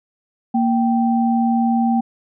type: tone pair together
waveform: sine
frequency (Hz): 232.9 / 780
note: A#3 / G5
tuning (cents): -1 / -9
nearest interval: octave + major sixth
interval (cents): 2092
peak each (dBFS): -15 / -20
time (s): 0.54-2.01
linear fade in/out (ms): 10
effects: none